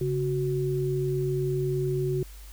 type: tone pair together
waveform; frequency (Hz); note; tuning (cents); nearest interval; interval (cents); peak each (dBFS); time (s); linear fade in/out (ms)
sine; 138.59 / 370; C#3 / F#4; 0 / 0; octave + perfect fourth; 1700; -27; 0.01-2.23; 2
effects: added 50 Hz sine -42 dBFS peak until 2.52 s + white hiss -52 dBFS RMS until 2.52 s